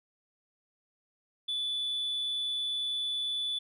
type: tone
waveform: sine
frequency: 3471 Hz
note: A7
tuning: 24 cents flat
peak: -28 dBFS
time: 1.48-3.59 s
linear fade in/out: 10 ms
effects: tanh soft clip ceiling -28 dBFS